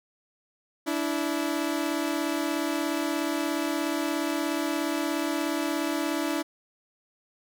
sawtooth tone pair together, 290.7 / 327.6 Hz, D4 / E4, -18 / -11 cents, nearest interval major second, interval 207 cents, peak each -25 dBFS, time 0.86-6.43 s, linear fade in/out 20 ms, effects none

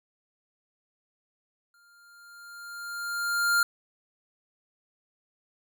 square tone with exponential growth, 1400 Hz, F6, 4 cents sharp, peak -20 dBFS, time 1.74-3.63 s, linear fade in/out 2 ms, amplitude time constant 410 ms, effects none

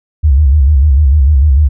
sine tone with vibrato, 71 Hz, C#2, 42 cents sharp, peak -4 dBFS, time 0.23-1.69 s, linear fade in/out 20 ms, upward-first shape square, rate 6.7 Hz, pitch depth 120 cents each way, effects none

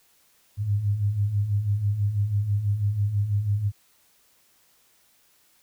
sine beating tone pair, 98 / 104.1 Hz, G2 / G#2, 0 / +5 cents, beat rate 6.1 Hz, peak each -29 / -22 dBFS, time 0.57-3.72 s, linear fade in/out 50 ms, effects white hiss -62 dBFS RMS until 5.62 s

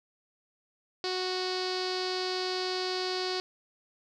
sawtooth tone with low-pass filter, 369.1 Hz, F#4, 4 cents flat, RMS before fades -32 dBFS, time 1.04-3.4 s, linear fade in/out 0 ms, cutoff 4600 Hz, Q 6.8, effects none

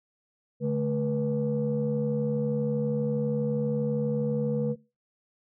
sine tone cluster, 144.3 / 216.7 / 485.4 Hz, D3 / A3 / B4, -30 / -26 / -30 cents, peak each -28 dBFS, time 0.6-4.76 s, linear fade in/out 50 ms, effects noise-tail reverb RT60 0.3 s tail -22 dB re dry + tanh soft clip ceiling -18 dBFS

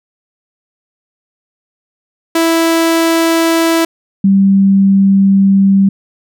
sawtooth / sine tone pair in turn, 329.6 / 195.45 Hz, E4 / G3, 0 / -5 cents, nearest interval major sixth, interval 905 cents, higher first, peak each -5 dBFS, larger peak neither, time 2.35-3.85 / 4.24-5.89 s, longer second, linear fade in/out 5 ms, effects none

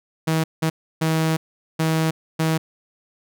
sawtooth tone bursts at uneven times, 160.1 Hz, D#3, 50 cents sharp, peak -14 dBFS, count 5, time 0.27-0.44 / 0.62-0.7 / 1.01-1.37 / 1.79-2.11 / 2.39-2.58 s, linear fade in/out 10 ms, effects none

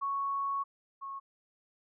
sine tone pair in turn, 1108.7 / 1096 Hz, C#6 / C#6, 0 / -20 cents, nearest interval unison, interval 20 cents, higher first, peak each -30 / -38 dBFS, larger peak first, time 0.01-0.64 / 1.01-1.2 s, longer first, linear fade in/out 20 ms, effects none

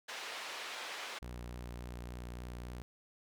white band-pass noise, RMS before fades -44 dBFS, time 0.08-1.19 s, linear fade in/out 10 ms, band 510 to 3300 Hz, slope 12 dB/octave
sawtooth tone with vibrato, 60.4 Hz, B1, 38 cents flat, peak -39 dBFS, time 1.22-2.82 s, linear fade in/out 0 ms, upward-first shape sine, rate 3.5 Hz, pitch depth 19 cents each way
effects none

